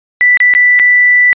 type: tone with dropouts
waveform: sine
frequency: 1975.5 Hz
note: B6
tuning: in tune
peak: -4 dBFS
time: 0.21-1.33 s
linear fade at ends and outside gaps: 0 ms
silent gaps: 0.372-0.403 / 0.538-0.55 / 0.791-0.797 s
effects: resampled to 8000 Hz